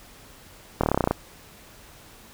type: slowing click train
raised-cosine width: 1 ms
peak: -6 dBFS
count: 11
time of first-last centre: 0.81-1.11 s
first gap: 25 ms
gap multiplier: 1.04
effects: pink hiss -49 dBFS RMS until 2.33 s